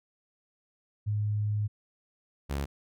sine / sawtooth tone pair in turn, 104.9 / 70.01 Hz, G#2 / C#2, +18 / +18 cents, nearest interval perfect fifth, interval 700 cents, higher first, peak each -26 dBFS, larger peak neither, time 1.06-1.68 / 2.49-2.66 s, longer first, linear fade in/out 20 ms, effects none

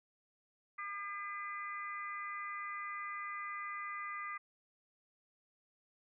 harmonic tone, 403.1 Hz, G4, 48 cents sharp, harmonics 3 / 4 / 5 / 6, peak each -42 / -53 / -44 / -54 dBFS, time 0.78-4.38 s, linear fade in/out 10 ms, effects none

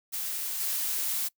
blue noise with level steps, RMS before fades -33 / -30 dBFS, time 0.12-1.29 s, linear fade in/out 20 ms, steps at 0.6 s, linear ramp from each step 5 ms, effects noise-tail reverb RT60 0.1 s tail -23 dB re dry

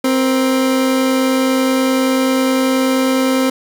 30% pulse tone pair together, 262.4 / 474.6 Hz, C4 / A#4, +5 / +31 cents, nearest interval minor seventh, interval 1026 cents, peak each -10 / -21 dBFS, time 0.04-3.5 s, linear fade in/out 5 ms, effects none

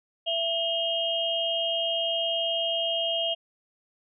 sine tone cluster, 668 / 2861 / 3200 Hz, E5 / F7 / G7, +23 / +41 / +35 cents, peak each -29 dBFS, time 0.26-3.35 s, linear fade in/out 20 ms, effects none

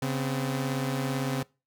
sawtooth tone pair together, 136.7 / 255.5 Hz, C#3 / C4, -24 / -41 cents, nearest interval major seventh, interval 1083 cents, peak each -25 / -28 dBFS, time 0.02-1.43 s, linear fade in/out 5 ms, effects noise-tail reverb RT60 0.3 s tail -24 dB re dry

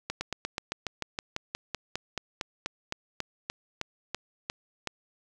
slowing click train, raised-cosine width 0.2 ms, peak -14 dBFS, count 23, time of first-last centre 0.1-4.873 s, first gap 110 ms, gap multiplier 1.06, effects none

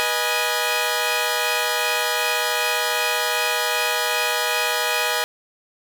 10% pulse chord, G# minor, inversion first, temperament equal with one note detuned, 486.8 / 622.3 / 830.6 Hz, B4 / D#5 / G#5, -25 / 0 / 0 cents, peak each -16 dBFS, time 0-5.24 s, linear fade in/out 0 ms, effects none

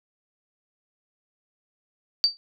sine tone with exponential decay, 4627 Hz, D8, 27 cents flat, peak -12 dBFS, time 2.24-2.37 s, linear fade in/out 0 ms, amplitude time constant 27 ms, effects none

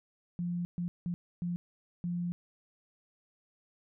sine tone bursts at uneven times, 174.61 Hz, F3, in tune, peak -31 dBFS, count 5, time 0.39-0.65 / 0.78-0.88 / 1.06-1.14 / 1.42-1.56 / 2.04-2.32 s, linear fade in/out 0 ms, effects none

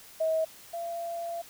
sine tone pair in turn, 640 / 680.3 Hz, D#5 / F5, +49 / -46 cents, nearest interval minor second, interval 105 cents, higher second, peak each -24 / -32 dBFS, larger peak first, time 0.2-0.45 / 0.73-1.42 s, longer second, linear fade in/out 10 ms, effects white hiss -51 dBFS RMS until 1.49 s

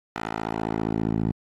10% pulse tone with band-pass filter sweep, 55 Hz, A1, in tune, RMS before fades -27 dBFS, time 0.16-1.32 s, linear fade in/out 0 ms, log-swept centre 1300 to 170 Hz, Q 0.83, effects AAC 32 kbps

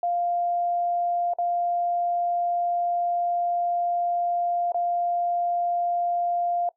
sine tone with dropouts, 698.5 Hz, F5, in tune, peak -22 dBFS, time 0.03-6.69 s, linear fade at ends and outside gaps 2 ms, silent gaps 1.336-1.385 / 4.72-4.744 s, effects noise-tail reverb RT60 0.1 s tail -19 dB re dry

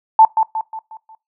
sine tone with echo, 883 Hz, A5, 6 cents sharp, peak -4 dBFS, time 0.19-0.25 s, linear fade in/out 2 ms, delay 180 ms, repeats 5, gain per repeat -7 dB, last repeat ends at 1.15 s, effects noise-tail reverb RT60 0.2 s tail -20 dB re dry

